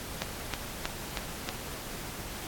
click train, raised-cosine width 0.2 ms, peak -13 dBFS, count 5, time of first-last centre 0.22-1.49 s, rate 3.15 Hz, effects pink hiss -40 dBFS RMS until 2.47 s + AAC 64 kbps

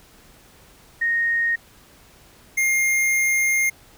sine / square tone pair in turn, 1859 / 2122 Hz, A#6 / C7, -5 / +24 cents, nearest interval major second, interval 229 cents, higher second, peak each -18 dBFS, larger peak neither, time 1.01-1.56 / 2.57-3.7 s, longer second, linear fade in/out 10 ms, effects pink hiss -51 dBFS RMS until 3.97 s

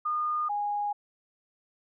sine tone pair in turn, 1220 / 824 Hz, D#6 / G#5, -34 / -14 cents, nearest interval perfect fifth, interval 680 cents, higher first, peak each -26 / -27 dBFS, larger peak first, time 0.05-0.49 / 0.49-0.93 s, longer neither, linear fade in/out 10 ms, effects none

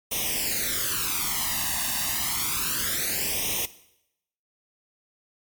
white noise with flanger, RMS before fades -27 dBFS, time 0.11-3.66 s, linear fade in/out 10 ms, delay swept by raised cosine 0.33 to 1.09 ms, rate 0.29 Hz, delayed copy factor +0.85, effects noise-tail reverb RT60 0.8 s tail -17 dB re dry + MP3 96 kbps

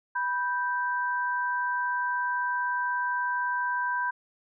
sine tone pair together, 984 / 1564.3 Hz, B5 / G6, -7 / -4 cents, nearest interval minor sixth, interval 803 cents, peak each -28 / -29 dBFS, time 0.15-4.11 s, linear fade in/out 10 ms, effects none

